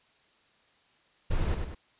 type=noise with echo; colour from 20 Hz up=brown; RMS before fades=-27 dBFS; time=1.3-1.55 s; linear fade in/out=10 ms; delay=100 ms; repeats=2; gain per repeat=-5 dB; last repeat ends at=1.75 s; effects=white hiss -65 dBFS RMS until 1.99 s + resampled to 8000 Hz